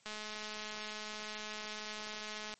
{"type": "click train", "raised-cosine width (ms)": 0.2, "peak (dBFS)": -26, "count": 529, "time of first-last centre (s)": [0.06, 2.539], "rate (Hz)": 213, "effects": ["white hiss -67 dBFS RMS until 2.59 s", "MP3 32 kbps"]}